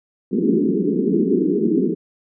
white band-pass noise, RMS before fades -18 dBFS, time 0.31-1.95 s, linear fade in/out 20 ms, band 170 to 420 Hz, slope 96 dB/octave, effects none

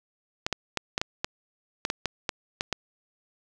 clicks, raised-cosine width 0.2 ms, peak -9 dBFS, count 12, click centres 0.465 / 0.527 / 0.773 / 0.979 / 1.015 / 1.245 / 1.851 / 1.901 / 2.057 / 2.292 / 2.609 / 2.727 s, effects none

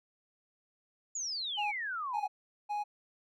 sine exponential sweep, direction down, 7060 to 740 Hz, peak -34 dBFS, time 1.15-2.27 s, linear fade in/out 5 ms
triangle tone bursts, 830.6 Hz, G#5, in tune, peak -30 dBFS, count 3, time 1.57-2.84 s, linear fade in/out 20 ms, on 150 ms, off 410 ms
effects none

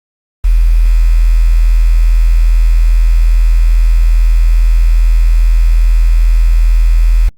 sine tone with quantisation, 41.2 Hz, E1, in tune, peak -4 dBFS, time 0.44-7.29 s, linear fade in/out 10 ms, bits 5, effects Opus 24 kbps

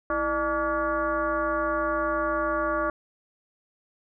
sine tone with frequency modulation, 874 Hz, A5, 12 cents flat, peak -23 dBFS, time 0.1-2.9 s, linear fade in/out 2 ms, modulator 273 Hz, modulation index 2.1, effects none

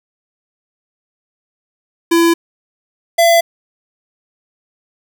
square tone pair in turn, 336.1 / 674.9 Hz, E4 / E5, +34 / +41 cents, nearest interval octave, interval 1207 cents, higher second, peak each -9 / -8 dBFS, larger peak second, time 2.11-2.34 / 3.18-3.41 s, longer neither, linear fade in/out 10 ms, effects 7-bit

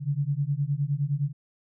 sine beating tone pair, 138.1 / 147.8 Hz, C#3 / D3, -6 / +11 cents, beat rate 9.7 Hz, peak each -27 dBFS, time 0-1.33 s, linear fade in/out 50 ms, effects none

